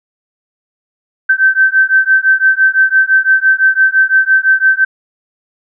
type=beating tone pair; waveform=sine; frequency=1545 / 1550.9 Hz; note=G6 / G6; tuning=-26 / -19 cents; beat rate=5.9 Hz; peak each=-10 dBFS; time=1.29-4.85 s; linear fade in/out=10 ms; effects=none